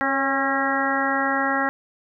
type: harmonic tone with a mistuned harmonic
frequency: 271.7 Hz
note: C#4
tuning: 35 cents flat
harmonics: 1 / 2 / 3 / 4 / 5 / 6 / 7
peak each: -27 / -29 / -26 / -29 / -27 / -27 / -27 dBFS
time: 0.01-1.69 s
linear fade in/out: 0 ms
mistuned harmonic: 2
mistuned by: +23 cents
effects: none

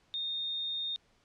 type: tone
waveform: sine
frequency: 3670 Hz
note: A#7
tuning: 28 cents flat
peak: -32 dBFS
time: 0.14-0.96 s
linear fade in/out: 0 ms
effects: pink hiss -68 dBFS RMS until 1.24 s + low-pass 6000 Hz 12 dB/octave

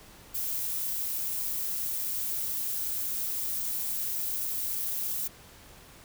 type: noise with amplitude modulation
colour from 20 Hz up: violet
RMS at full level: -30 dBFS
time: 0.34-5.28 s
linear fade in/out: 10 ms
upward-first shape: sine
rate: 294 Hz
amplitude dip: 40%
effects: pink hiss -52 dBFS RMS until 6.04 s

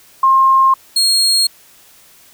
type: tone pair in turn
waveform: sine / 35% pulse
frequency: 1065 / 4260 Hz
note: C6 / C8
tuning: +30 / +30 cents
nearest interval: 2 octaves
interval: 2400 cents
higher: second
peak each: -7 / -9 dBFS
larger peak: first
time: 0.23-0.74 / 0.96-1.47 s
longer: neither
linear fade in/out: 5 ms
effects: white hiss -46 dBFS RMS until 2.33 s

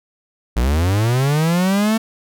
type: linear sweep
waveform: 45% pulse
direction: up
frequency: 53.8 to 226.2 Hz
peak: -14 dBFS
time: 0.56-1.98 s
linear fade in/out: 10 ms
effects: none

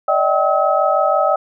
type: tone cluster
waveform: sine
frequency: 586 / 632 / 774 / 1284 Hz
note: D5 / D#5 / G5 / E6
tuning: -4 / +27 / -22 / -46 cents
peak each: -18 dBFS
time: 0.08-1.36 s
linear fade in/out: 5 ms
effects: none

